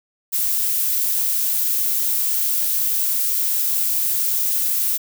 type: noise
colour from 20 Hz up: violet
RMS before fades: -20 dBFS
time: 0.32-4.98 s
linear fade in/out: 20 ms
effects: none